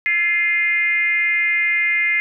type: tone with frequency modulation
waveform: sine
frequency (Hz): 2093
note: C7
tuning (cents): 0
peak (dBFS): -15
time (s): 0.06-2.2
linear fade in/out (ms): 0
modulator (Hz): 373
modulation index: 0.67
effects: none